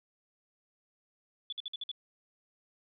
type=tone bursts; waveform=sine; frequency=3454 Hz; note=A7; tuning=33 cents flat; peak=-35 dBFS; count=6; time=1.5-1.915 s; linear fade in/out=2 ms; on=25 ms; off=53 ms; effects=none